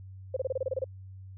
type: tone bursts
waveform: sine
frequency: 523.3 Hz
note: C5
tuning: in tune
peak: -26 dBFS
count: 10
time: 0.34-0.843 s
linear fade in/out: 5 ms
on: 26 ms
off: 27 ms
effects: added 95 Hz sine -43 dBFS peak until 1.37 s